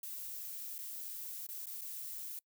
violet noise with dropouts, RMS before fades -44 dBFS, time 0.03-2.39 s, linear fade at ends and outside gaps 2 ms, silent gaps 0.782-0.788 / 1.467-1.488 / 1.658-1.668 / 1.811-1.816 s, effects noise-tail reverb RT60 0.1 s tail -25 dB re dry

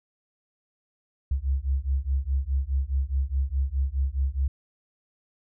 sine beating tone pair, 65.41 / 70.21 Hz, C2 / C#2, 0 / +23 cents, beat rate 4.8 Hz, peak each -26 dBFS, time 1.31-4.48 s, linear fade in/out 5 ms, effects none

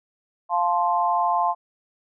sine chord, F major, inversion none, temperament equal with one note detuned, 698.5 / 872.9 / 1046.5 Hz, F5 / A5 / C6, 0 / -14 / 0 cents, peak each -23 dBFS, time 0.49-1.55 s, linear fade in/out 50 ms, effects none

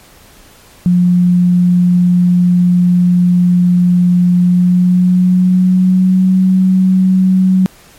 sine tone with pitch glide, 177.9 to 186.85 Hz, F3 to F#3, +32 to +17 cents, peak -6 dBFS, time 0.86-7.66 s, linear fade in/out 0 ms, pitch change +85 cents, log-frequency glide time 4.38-6.33 s, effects pink hiss -42 dBFS RMS until 7.98 s + MP3 64 kbps

